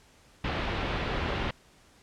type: low-pass noise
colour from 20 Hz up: pink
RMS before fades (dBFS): -31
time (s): 0.44-1.51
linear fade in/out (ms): 5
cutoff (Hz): 3500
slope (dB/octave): 24
effects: pink hiss -59 dBFS RMS until 2.02 s + low-pass 9000 Hz 12 dB/octave